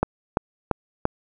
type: click train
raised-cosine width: 1 ms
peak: -5 dBFS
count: 4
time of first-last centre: 0.03-1.054 s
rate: 2.93 Hz
effects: none